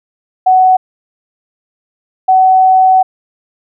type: tone pair in turn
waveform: sine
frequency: 746 / 752.5 Hz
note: F#5 / F#5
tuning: +14 / +29 cents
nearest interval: unison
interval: 15 cents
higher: second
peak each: -4 dBFS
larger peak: neither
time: 0.46-0.77 / 2.28-3.03 s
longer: second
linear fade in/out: 10 ms
effects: none